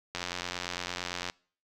click train, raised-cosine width 0.2 ms, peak -16 dBFS, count 103, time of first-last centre 0.15-1.299 s, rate 88.8 Hz, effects noise-tail reverb RT60 0.5 s tail -26 dB re dry

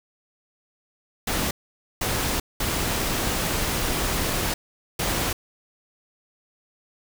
pink noise bursts at uneven times, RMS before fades -25 dBFS, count 4, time 1.27-1.51 / 2.01-2.4 / 2.6-4.54 / 4.99-5.33 s, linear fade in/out 5 ms, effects none

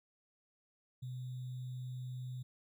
sine tone with sample-and-hold, 126.5 Hz, B2, 42 cents sharp, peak -40 dBFS, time 1.02-2.43 s, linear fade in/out 10 ms, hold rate 3675 Hz, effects none

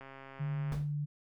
click train, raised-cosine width 0.5 ms, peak -34 dBFS, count 98, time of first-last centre 0.01-0.729 s, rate 135 Hz
sine tone, 146.83 Hz, D3, in tune, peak -32 dBFS, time 0.39-1.06 s, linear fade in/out 20 ms
brown noise with exponential decay, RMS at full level -34 dBFS, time 0.72-0.95 s, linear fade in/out 1 ms, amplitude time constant 49 ms
effects none

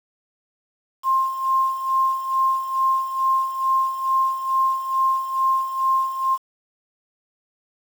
sine tone with tremolo, 1059 Hz, C6, 21 cents sharp, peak -15 dBFS, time 1.03-6.38 s, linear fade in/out 50 ms, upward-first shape sine, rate 2.3 Hz, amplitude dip 70%, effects 7-bit

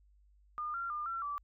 sine tone with pitch steps, 1213 / 1377 / 1204 / 1355 / 1159 Hz, D#6 / F6 / D6 / E6 / D6, -44 / -25 / +43 / +47 / -23 cents, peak -35 dBFS, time 0.58-1.38 s, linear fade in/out 0 ms, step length 160 ms, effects added 50 Hz sine -62 dBFS peak until 1.43 s

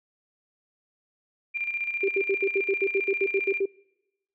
sine tone with tremolo, 2385 Hz, D7, 26 cents sharp, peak -25 dBFS, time 1.54-3.61 s, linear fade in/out 20 ms, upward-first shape square, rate 15 Hz, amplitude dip 55%
sine tone bursts, 392 Hz, G4, in tune, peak -21 dBFS, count 13, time 2.03-3.657 s, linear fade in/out 5 ms, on 55 ms, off 76 ms
effects noise-tail reverb RT60 1.0 s tail -26 dB re dry

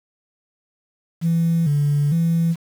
sine tone with vibrato, 155.56 Hz, D#3, in tune, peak -14 dBFS, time 1.21-2.56 s, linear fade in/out 50 ms, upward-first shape square, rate 1.1 Hz, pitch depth 120 cents each way, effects tanh soft clip ceiling -12 dBFS + 7-bit

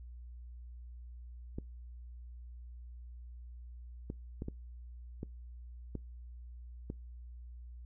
clicks, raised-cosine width 3 ms, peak -26 dBFS, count 7, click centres 1.585 / 4.101 / 4.421 / 4.484 / 5.231 / 5.953 / 6.901 s, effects noise-tail reverb RT60 0.2 s tail -24 dB re dry + added 60 Hz sine -46 dBFS peak until 7.85 s

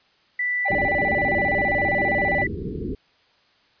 sine tone, 1975.5 Hz, B6, in tune, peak -21 dBFS, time 0.39-2.47 s, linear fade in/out 5 ms
triangle tone with vibrato, 680 Hz, F5, 46 cents flat, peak -21 dBFS, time 0.65-2.44 s, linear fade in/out 10 ms, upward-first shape square, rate 15 Hz, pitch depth 260 cents each way
white low-pass noise, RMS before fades -29 dBFS, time 0.7-2.95 s, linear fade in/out 5 ms, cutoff 440 Hz, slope 96 dB/octave
effects white hiss -60 dBFS RMS until 3.8 s + resampled to 11025 Hz

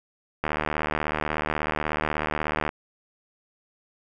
click train, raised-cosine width 0.5 ms, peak -10 dBFS, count 173, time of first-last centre 0.44-2.691 s, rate 76.4 Hz, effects none

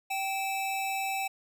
square tone pair together, 777 / 2614 Hz, G5 / E7, -16 / -15 cents, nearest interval octave + major sixth, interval 2101 cents, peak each -32 / -35 dBFS, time 0.1-1.28 s, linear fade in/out 10 ms, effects none

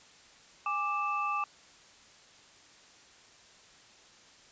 sine tone cluster, 822 / 1177 / 2631 Hz, G#5 / D6 / E7, -18 / +3 / -4 cents, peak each -37 / -30 / -38 dBFS, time 0.66-1.44 s, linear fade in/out 2 ms, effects white hiss -57 dBFS RMS until 4.51 s + resampled to 16000 Hz

